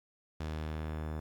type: tone with low-pass filter sweep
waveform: sawtooth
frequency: 77.78 Hz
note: D#2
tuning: in tune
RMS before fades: -38 dBFS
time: 0.4-1.2 s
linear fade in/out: 5 ms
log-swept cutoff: 6100 to 1300 Hz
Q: 0.75
effects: 10-bit